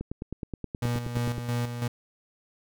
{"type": "click train", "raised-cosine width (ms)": 3, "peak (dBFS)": -20, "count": 14, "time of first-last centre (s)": [0.01, 1.381], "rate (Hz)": 9.48}
{"type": "tone with tremolo", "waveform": "35% pulse", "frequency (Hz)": 120.1, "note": "B2", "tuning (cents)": -48, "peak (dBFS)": -24, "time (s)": [0.82, 1.88], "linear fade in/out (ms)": 5, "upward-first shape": "square", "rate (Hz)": 3, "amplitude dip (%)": 55}
{"effects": []}